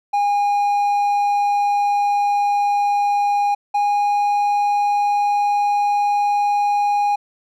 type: tone pair in turn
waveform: triangle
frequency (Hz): 816 / 820.1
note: G#5 / G#5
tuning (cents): -31 / -22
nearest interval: unison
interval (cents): 9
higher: second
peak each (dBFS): -13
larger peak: neither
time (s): 0.13-3.55 / 3.74-7.16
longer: neither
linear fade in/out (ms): 10
effects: none